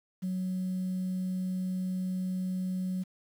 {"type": "tone", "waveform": "sine", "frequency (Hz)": 185, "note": "F#3", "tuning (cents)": 0, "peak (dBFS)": -28, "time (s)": [0.22, 3.04], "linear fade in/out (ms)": 20, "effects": ["tanh soft clip ceiling -27 dBFS", "9-bit"]}